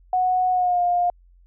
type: tone with pitch glide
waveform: sine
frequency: 736 to 707.2 Hz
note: F#5 to F5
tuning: -9 to +22 cents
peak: -17 dBFS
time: 0.13-1.1 s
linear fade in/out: 2 ms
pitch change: -69 cents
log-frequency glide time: 0.51-0.81 s
effects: added 44 Hz sine -50 dBFS peak until 1.46 s

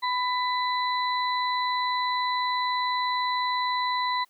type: harmonic tone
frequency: 997 Hz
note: B5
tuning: 16 cents sharp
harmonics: 1 / 2 / 4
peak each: -25 / -32 / -32 dBFS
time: 0.02-4.25 s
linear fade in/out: 20 ms
effects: white hiss -66 dBFS RMS until 4.29 s + high-pass 150 Hz 12 dB/octave

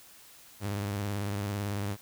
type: tone with vibrato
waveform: sawtooth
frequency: 101.5 Hz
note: G#2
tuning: 39 cents flat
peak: -27 dBFS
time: 0.6-1.97 s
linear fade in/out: 50 ms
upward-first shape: square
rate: 18 Hz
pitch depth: 57 cents each way
effects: white hiss -54 dBFS RMS until 2.01 s

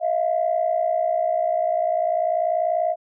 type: tone pair together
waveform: sine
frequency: 637.7 / 698 Hz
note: D#5 / F5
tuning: +42 / -1 cents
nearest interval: major second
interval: 157 cents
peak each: -21 dBFS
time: 0-2.96 s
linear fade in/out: 50 ms
effects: tanh soft clip ceiling -11 dBFS

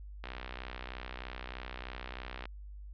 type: click train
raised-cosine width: 0.3 ms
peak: -25 dBFS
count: 141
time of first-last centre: 0.24-2.455 s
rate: 63.2 Hz
effects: added 50 Hz sine -44 dBFS peak until 2.93 s + low-pass 4000 Hz 12 dB/octave

